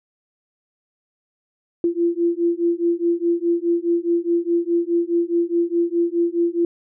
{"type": "beating tone pair", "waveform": "sine", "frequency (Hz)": [339.5, 344.3], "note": ["F4", "F4"], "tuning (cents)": [-49, -25], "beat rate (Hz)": 4.8, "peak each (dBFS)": -20, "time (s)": [1.84, 6.65], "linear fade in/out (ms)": 2, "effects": []}